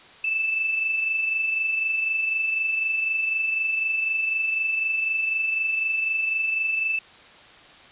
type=tone pair together; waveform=sine; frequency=2613 / 2637 Hz; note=E7 / E7; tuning=-16 / 0 cents; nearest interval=unison; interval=16 cents; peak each=-33 / -22 dBFS; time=0.24-6.99 s; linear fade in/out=5 ms; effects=white hiss -48 dBFS RMS until 7.91 s + resampled to 8000 Hz